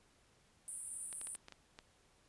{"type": "band-pass noise", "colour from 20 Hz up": "pink", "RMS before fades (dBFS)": -46, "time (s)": [0.68, 1.36], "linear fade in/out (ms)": 0, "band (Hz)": [8800, 10000], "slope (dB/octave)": 96}
{"type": "clicks", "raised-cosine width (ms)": 0.2, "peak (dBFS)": -33, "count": 7, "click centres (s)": [1.128, 1.214, 1.271, 1.351, 1.484, 1.523, 1.789]}
{"effects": ["pink hiss -70 dBFS RMS until 2.28 s", "resampled to 24000 Hz"]}